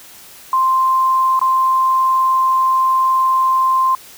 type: tone with dropouts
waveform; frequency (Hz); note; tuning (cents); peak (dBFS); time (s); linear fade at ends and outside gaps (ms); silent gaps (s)
sine; 1046.5; C6; 0; -11; 0.53-3.95; 2; 1.393-1.414
effects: white hiss -40 dBFS RMS until 4.17 s